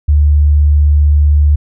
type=tone; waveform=sine; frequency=73.7 Hz; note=D2; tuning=7 cents sharp; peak=-5 dBFS; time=0.08-1.56 s; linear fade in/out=10 ms; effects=none